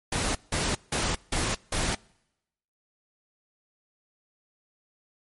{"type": "noise bursts", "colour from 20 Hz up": "pink", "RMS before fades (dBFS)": -27, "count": 5, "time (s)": [0.12, 1.95], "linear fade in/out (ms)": 5, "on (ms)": 230, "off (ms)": 170, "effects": ["noise-tail reverb RT60 0.9 s tail -26 dB re dry", "MP3 48 kbps"]}